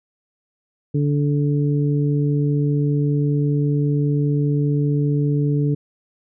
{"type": "harmonic tone", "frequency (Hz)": 145.1, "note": "D3", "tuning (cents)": -21, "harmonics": [1, 2, 3], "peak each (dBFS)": [-17, -23, -27], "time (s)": [0.94, 5.75], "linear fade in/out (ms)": 10, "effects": []}